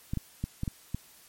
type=clicks; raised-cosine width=5 ms; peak=-18 dBFS; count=6; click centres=0.135 / 0.173 / 0.44 / 0.634 / 0.678 / 0.946 s; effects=white hiss -56 dBFS RMS until 1.28 s + MP3 64 kbps